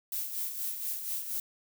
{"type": "noise with tremolo", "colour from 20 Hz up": "violet", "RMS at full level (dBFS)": -33, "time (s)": [0.12, 1.4], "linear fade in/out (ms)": 2, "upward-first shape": "sine", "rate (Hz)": 4.2, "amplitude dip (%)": 55, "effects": []}